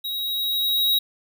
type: tone with level ramp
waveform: square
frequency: 3822 Hz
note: A#7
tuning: 43 cents sharp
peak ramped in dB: -27 to -17 dBFS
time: 0.04-0.99 s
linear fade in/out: 10 ms
effects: none